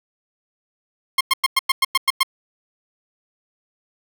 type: tone bursts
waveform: 15% pulse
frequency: 1066 Hz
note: C6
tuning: 32 cents sharp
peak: -7 dBFS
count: 9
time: 1.18-2.232 s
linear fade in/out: 5 ms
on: 28 ms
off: 100 ms
effects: none